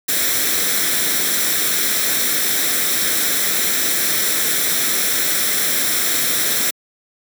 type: noise with comb filter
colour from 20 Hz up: white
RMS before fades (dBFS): -18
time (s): 0.08-6.71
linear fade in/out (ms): 10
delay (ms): 0.53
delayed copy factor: +0.6
effects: high-pass 200 Hz 12 dB/octave